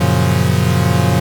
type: chord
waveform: 40% pulse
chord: Gb major seventh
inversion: none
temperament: equal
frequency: 92.5 / 116.54 / 138.59 / 174.61 Hz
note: Gb2 / Bb2 / Db3 / F3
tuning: 0 / 0 / 0 / 0 cents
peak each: -16 dBFS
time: 0-1.2 s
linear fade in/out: 10 ms
effects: none